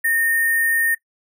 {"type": "tone with sample-and-hold", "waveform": "sine", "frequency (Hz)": 1837, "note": "A#6", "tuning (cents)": -26, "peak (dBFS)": -16, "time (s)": [0.04, 0.95], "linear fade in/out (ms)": 10, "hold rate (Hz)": 11025, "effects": ["noise-tail reverb RT60 0.1 s tail -17 dB re dry"]}